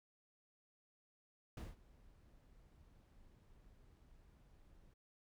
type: noise with ADSR envelope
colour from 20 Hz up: brown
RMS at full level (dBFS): -43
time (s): 1.57-4.94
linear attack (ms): 3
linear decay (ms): 180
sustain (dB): -22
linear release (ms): 8
effects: none